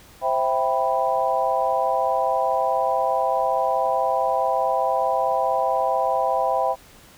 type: chord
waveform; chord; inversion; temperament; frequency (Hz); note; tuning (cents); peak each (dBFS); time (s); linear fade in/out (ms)
sine; C major seventh; none; equal; 523.3 / 659.3 / 784 / 987.8; C5 / E5 / G5 / B5; 0 / 0 / 0 / 0; -25 / -24 / -23 / -25; 0.21-6.76; 50
effects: pink hiss -49 dBFS RMS until 7.17 s